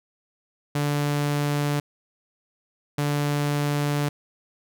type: tone pair in turn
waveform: sawtooth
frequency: 145.6 / 145.6 Hz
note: D3 / D3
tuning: -15 / -15 cents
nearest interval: unison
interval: 0 cents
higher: neither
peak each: -18 dBFS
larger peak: neither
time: 0.75-1.8 / 2.98-4.09 s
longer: second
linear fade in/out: 5 ms
effects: none